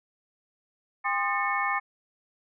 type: tone cluster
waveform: sine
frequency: 802 / 1050 / 1224 / 1791 / 2198 Hz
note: G5 / C6 / D#6 / A6 / C#7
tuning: +39 / +6 / -29 / +30 / -15 cents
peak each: -31 dBFS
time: 1.04-1.8 s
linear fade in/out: 20 ms
effects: none